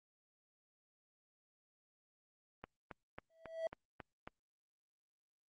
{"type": "click train", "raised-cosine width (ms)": 0.5, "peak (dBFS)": -31, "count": 7, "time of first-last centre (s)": [2.64, 4.275], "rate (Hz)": 3.67}
{"type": "tone with exponential growth", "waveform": "triangle", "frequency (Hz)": 653, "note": "E5", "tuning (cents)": -17, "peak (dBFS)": -31, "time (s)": [3.3, 3.67], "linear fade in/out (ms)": 1, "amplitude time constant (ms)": 79}
{"effects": ["Opus 32 kbps"]}